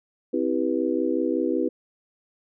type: chord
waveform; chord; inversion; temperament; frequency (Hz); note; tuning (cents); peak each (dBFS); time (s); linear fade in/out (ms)
sine; C major seventh; none; just; 261.6 / 327 / 392.4 / 490.5; C4 / E4 / G4 / B4; 0 / -14 / +2 / -12; -27 / -25 / -28 / -28; 0.33-1.69; 10
effects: none